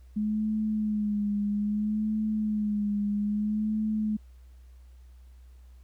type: tone with vibrato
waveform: sine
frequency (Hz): 210.5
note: G#3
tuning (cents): +24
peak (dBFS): -25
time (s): 0.16-4.17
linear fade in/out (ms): 10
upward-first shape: sine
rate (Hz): 0.61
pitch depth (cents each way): 45
effects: added 62 Hz sine -48 dBFS peak until 5.83 s + pink hiss -69 dBFS RMS until 5.83 s

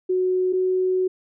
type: tone pair in turn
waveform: sine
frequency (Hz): 368.8 / 370.9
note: F#4 / F#4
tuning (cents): -6 / +4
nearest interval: unison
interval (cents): 10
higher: second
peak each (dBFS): -18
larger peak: neither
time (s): 0.09-0.53 / 0.53-1.08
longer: second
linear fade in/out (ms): 10
effects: none

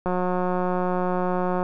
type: click train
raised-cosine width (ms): 1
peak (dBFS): -12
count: 285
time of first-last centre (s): 0.06-1.629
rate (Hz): 181
effects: none

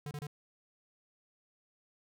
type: tone bursts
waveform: square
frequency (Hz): 146.83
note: D3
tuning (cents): 0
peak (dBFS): -39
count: 3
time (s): 0.06-0.269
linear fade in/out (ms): 2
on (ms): 51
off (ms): 28
effects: none

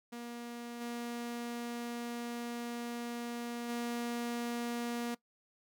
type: tone with level steps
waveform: sawtooth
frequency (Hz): 237.7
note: A#3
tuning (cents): +34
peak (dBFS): -38 / -34 / -31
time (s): 0.12-5.15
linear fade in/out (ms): 10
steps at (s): 0.8 / 3.68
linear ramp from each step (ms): 20
effects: noise-tail reverb RT60 0.1 s tail -20 dB re dry

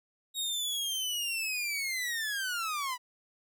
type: linear sweep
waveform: sawtooth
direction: down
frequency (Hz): 3784 to 965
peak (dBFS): -28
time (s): 0.34-2.98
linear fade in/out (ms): 50
effects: none

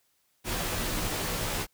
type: noise with comb filter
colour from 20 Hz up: pink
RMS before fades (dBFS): -31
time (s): 0.44-1.67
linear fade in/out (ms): 50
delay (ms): 15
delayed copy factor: -0.95
effects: white hiss -71 dBFS RMS until 1.73 s

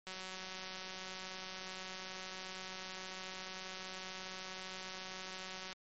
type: click train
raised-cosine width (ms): 0.2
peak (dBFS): -28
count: 1059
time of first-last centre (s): 0.07-5.728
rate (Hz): 187
effects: MP3 32 kbps

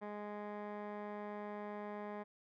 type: tone with low-pass filter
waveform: 15% pulse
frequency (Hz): 207.7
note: G#3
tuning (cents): 0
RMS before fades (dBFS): -45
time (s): 0.01-2.24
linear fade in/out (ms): 20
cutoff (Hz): 1400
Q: 2.1
effects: none

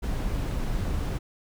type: noise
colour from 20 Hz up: brown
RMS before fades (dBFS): -28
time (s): 0.02-1.19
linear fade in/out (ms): 20
effects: none

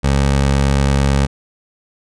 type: tone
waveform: 20% pulse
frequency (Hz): 69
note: C#2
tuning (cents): -7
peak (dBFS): -7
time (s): 0.03-1.27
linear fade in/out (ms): 20
effects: resampled to 22050 Hz

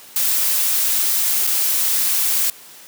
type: noise with dropouts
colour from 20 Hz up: blue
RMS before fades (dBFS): -18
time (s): 0.16-2.5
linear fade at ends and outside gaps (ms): 2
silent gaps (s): 1.469-1.473
effects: white hiss -42 dBFS RMS until 2.87 s + high-pass 150 Hz 12 dB/octave

